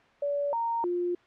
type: tone with pitch steps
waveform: sine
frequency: 573 / 926 / 352.5 Hz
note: D5 / A#5 / F4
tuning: -43 / -12 / +16 cents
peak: -26 dBFS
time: 0.22-1.15 s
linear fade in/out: 5 ms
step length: 310 ms
effects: white hiss -59 dBFS RMS until 1.26 s + low-pass 2000 Hz 12 dB/octave